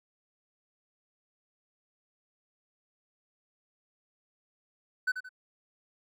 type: tone with echo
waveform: triangle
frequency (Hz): 1508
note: F#6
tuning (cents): +32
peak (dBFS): -23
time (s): 5.07-5.12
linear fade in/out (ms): 10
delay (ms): 86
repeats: 2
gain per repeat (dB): -9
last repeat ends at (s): 5.292
effects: none